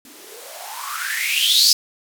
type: noise with band-pass filter sweep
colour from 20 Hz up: violet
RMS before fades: -21 dBFS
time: 0.05-1.73 s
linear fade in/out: 2 ms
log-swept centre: 260 to 5100 Hz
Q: 9.6
effects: none